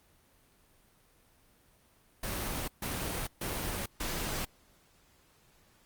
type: noise bursts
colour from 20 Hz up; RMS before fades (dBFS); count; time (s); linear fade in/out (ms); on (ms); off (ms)
pink; -35; 4; 2.23-4.45; 5; 450; 140
effects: pink hiss -65 dBFS RMS until 5.85 s + Opus 32 kbps